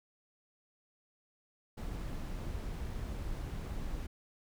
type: noise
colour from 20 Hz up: brown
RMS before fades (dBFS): -39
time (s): 1.77-4.07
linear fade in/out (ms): 10
effects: none